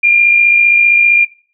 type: tone with amplitude modulation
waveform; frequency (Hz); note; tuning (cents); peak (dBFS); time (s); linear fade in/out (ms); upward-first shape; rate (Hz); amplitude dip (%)
sine; 2400; D7; +37; -4; 0.03-1.25; 10; sine; 55.3; 45
effects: noise-tail reverb RT60 0.4 s tail -17 dB re dry